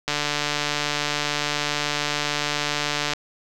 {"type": "click train", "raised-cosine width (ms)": 0.2, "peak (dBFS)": -6, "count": 450, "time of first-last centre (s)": [0.08, 3.134], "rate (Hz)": 147, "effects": []}